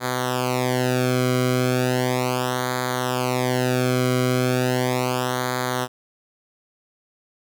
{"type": "tone with flanger", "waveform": "sawtooth", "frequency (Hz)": 126.3, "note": "B2", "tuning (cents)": 39, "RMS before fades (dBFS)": -22, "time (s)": [0, 5.88], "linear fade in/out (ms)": 50, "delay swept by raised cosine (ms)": [0.36, 1.13], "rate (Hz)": 0.36, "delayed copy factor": -0.9, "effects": []}